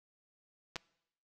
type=clicks; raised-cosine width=0.2 ms; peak=-21 dBFS; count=2; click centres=0.758 / 0.764 s; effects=noise-tail reverb RT60 0.8 s tail -23 dB re dry